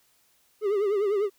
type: tone with vibrato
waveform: triangle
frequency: 407.6 Hz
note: G#4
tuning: 32 cents flat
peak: -20 dBFS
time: 0.61-1.3 s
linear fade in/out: 50 ms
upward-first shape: triangle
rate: 10 Hz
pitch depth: 120 cents each way
effects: white hiss -65 dBFS RMS until 1.38 s